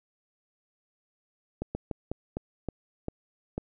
slowing click train, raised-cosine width 2 ms, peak -18 dBFS, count 8, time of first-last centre 1.62-3.58 s, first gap 130 ms, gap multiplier 1.25, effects none

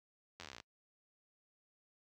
slowing click train, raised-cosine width 0.2 ms, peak -30 dBFS, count 15, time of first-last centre 0.4-0.601 s, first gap 11 ms, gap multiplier 1.04, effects noise-tail reverb RT60 0.1 s tail -26 dB re dry + high-pass 60 Hz 12 dB/octave

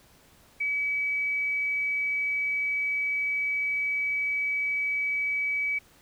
sine tone, 2283 Hz, D7, 50 cents flat, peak -25 dBFS, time 0.6-5.79 s, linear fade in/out 10 ms, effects pink hiss -58 dBFS RMS until 6.01 s

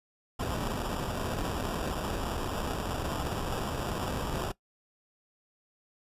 pink noise with sample-and-hold, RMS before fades -33 dBFS, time 0.39-4.52 s, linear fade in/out 5 ms, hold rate 2100 Hz, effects noise-tail reverb RT60 0.1 s tail -19 dB re dry + resampled to 32000 Hz

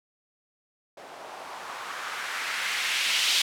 violet noise with low-pass filter sweep, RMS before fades -30 dBFS, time 0.97-3.42 s, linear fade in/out 5 ms, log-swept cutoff 590 to 3400 Hz, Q 1.6, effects none

